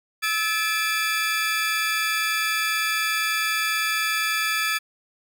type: tone cluster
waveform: 30% pulse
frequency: 1301 / 1725 / 2365 Hz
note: E6 / A6 / D7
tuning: -23 / -35 / +12 cents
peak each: -25 / -23 / -24 dBFS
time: 0.22-4.79 s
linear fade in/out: 20 ms
effects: none